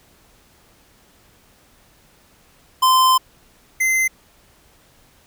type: tone pair in turn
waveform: square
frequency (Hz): 1034 / 2068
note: C6 / C7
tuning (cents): -21 / -21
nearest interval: octave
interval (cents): 1200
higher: second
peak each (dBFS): -12 / -16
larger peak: first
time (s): 2.82-3.18 / 3.8-4.08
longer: first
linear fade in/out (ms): 10
effects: pink hiss -54 dBFS RMS until 5.26 s